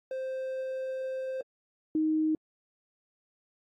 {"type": "tone pair in turn", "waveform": ["triangle", "sine"], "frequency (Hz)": [523.3, 312.5], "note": ["C5", "D#4"], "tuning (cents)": [0, 8], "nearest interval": "major sixth", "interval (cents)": 892, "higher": "first", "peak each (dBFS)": [-30, -24], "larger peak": "second", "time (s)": [[0.11, 1.41], [1.95, 2.35]], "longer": "first", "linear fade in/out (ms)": 2, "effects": ["AAC 48 kbps"]}